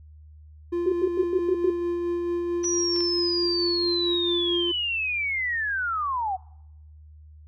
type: tone with tremolo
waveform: triangle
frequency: 346.9 Hz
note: F4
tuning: 12 cents flat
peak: -21 dBFS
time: 0.72-4.72 s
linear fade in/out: 10 ms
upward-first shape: sine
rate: 4.5 Hz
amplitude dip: 25%
type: tone bursts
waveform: sine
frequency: 372.2 Hz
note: F#4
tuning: 10 cents sharp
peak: -19 dBFS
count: 6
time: 0.86-1.703 s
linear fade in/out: 5 ms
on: 63 ms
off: 93 ms
type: linear sweep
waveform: sine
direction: down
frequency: 5900 to 720 Hz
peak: -24 dBFS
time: 2.63-6.37 s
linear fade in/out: 20 ms
type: clicks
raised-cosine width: 0.2 ms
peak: -23 dBFS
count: 3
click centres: 2.642 / 2.962 / 3.006 s
effects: noise-tail reverb RT60 0.9 s tail -26 dB re dry + added 76 Hz sine -45 dBFS peak until 7.47 s